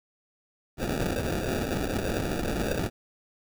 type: noise with sample-and-hold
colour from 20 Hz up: violet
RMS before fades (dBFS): -29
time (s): 0.77-2.9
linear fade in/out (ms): 50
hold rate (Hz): 1050
effects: none